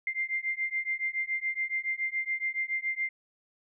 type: beating tone pair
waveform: sine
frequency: 2093 / 2100.1 Hz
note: C7 / C7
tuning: 0 / +6 cents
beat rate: 7.1 Hz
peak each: -32 / -32 dBFS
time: 0.07-3.09 s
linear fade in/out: 2 ms
effects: none